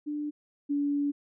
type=tone pair in turn; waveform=sine; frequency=296.2 / 286.8 Hz; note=D4 / D4; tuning=+15 / -41 cents; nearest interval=minor second; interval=56 cents; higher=first; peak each=-30 / -25 dBFS; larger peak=second; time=0.06-0.31 / 0.69-1.12 s; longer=second; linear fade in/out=20 ms; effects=none